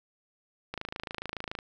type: click train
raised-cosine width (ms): 0.3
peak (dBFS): -19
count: 24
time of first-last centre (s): 0.74-1.589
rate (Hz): 27.1
effects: none